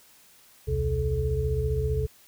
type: tone cluster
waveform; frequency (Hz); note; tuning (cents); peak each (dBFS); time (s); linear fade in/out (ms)
sine; 63.3 / 78.5 / 129.8 / 432.7; B1 / D#2 / C3 / A4; +43 / +16 / -13 / -29; -29; 0.67-2.07; 20
effects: white hiss -56 dBFS RMS until 2.27 s